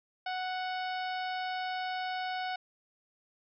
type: harmonic tone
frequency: 740 Hz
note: F#5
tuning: in tune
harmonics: 1 / 2 / 3 / 4 / 5 / 6 / 7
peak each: -34 / -40 / -44 / -46 / -48 / -50 / -51 dBFS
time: 0.26-2.56 s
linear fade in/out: 5 ms
effects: none